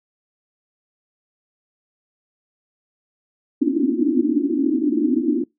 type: band-pass noise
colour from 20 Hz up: white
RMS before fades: -19 dBFS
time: 3.61-5.44 s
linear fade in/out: 5 ms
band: 240 to 340 Hz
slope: 96 dB/octave
effects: noise-tail reverb RT60 0.2 s tail -25 dB re dry